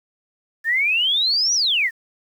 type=exponential two-way sweep; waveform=sine; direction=up then down; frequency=1748 to 5960 to 1748 Hz; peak=-16 dBFS; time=0.64-1.91 s; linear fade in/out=50 ms; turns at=1.54 s; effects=8-bit